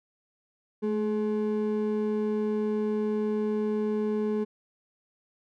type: ring-modulated tone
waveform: triangle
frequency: 319.1 Hz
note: D#4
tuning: 44 cents sharp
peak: -20 dBFS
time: 0.82-4.45 s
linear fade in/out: 20 ms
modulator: 104 Hz
effects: none